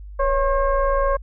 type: tone with frequency modulation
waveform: sine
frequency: 554.4 Hz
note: C#5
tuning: in tune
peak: -16 dBFS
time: 0.19-1.17 s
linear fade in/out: 10 ms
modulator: 526 Hz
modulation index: 1.2
effects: added 50 Hz sine -34 dBFS peak until 1.22 s